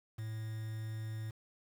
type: tone with quantisation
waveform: triangle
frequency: 110.1 Hz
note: A2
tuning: 2 cents sharp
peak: -36 dBFS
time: 0.18-1.31 s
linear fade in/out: 10 ms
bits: 9
effects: none